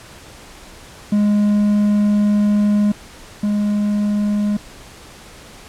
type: tone pair in turn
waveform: triangle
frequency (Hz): 207.2 / 207.2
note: G#3 / G#3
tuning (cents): -4 / -4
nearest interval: unison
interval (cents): 0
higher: neither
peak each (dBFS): -10 / -13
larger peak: first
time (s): 1.12-2.92 / 3.43-4.57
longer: first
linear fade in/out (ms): 5
effects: pink hiss -40 dBFS RMS until 5.68 s + low-pass 10000 Hz 12 dB/octave